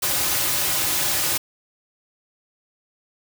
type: noise with comb filter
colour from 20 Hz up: white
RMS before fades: -22 dBFS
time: 0.02-1.38 s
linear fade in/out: 10 ms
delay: 4.4 ms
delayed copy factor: -0.6
effects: none